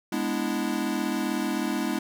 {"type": "chord", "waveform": "square", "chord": "E dominant seventh", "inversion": "first", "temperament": "equal", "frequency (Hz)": [207.7, 246.9, 293.7, 329.6], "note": ["G#3", "B3", "D4", "E4"], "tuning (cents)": [0, 0, 0, 0], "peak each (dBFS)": -32, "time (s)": [0.12, 1.99], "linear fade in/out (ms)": 5, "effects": []}